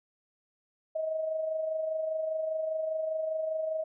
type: tone with amplitude modulation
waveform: sine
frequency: 634 Hz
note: D#5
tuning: 32 cents sharp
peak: -27 dBFS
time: 0.95-3.84 s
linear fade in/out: 10 ms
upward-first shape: sine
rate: 25 Hz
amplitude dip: 45%
effects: none